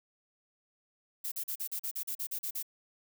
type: noise bursts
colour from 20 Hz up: violet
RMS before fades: -36 dBFS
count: 12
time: 1.24-2.628 s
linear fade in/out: 10 ms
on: 79 ms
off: 40 ms
effects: none